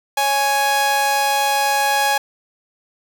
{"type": "tone pair together", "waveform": "sawtooth", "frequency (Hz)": [554.4, 832], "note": ["C#5", "G#5"], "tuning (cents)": [0, 3], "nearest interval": "perfect fifth", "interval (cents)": 703, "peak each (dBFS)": [-21, -12], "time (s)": [0.17, 2.18], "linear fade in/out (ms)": 5, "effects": ["7-bit"]}